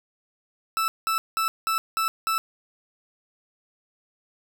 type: tone bursts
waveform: 40% pulse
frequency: 1318.5 Hz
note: E6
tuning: in tune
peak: -21 dBFS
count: 6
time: 0.77-2.38 s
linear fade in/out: 0 ms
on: 110 ms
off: 190 ms
effects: none